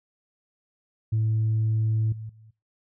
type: tone with level steps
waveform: sine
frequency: 110 Hz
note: A2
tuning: in tune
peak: -19 / -33 / -48 dBFS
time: 1.12-2.51 s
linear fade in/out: 10 ms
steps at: 2.12 / 2.29 s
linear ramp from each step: 5 ms
effects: noise-tail reverb RT60 0.3 s tail -22 dB re dry + tanh soft clip ceiling -18 dBFS